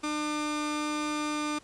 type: tone pair together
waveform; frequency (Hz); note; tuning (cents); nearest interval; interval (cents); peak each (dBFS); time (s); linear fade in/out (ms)
sawtooth; 300.2 / 600.4; D4 / D5; +38 / +38; octave; 1200; -26 / -28; 0.03-1.59; 10
effects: pink hiss -57 dBFS RMS until 1.63 s + resampled to 22050 Hz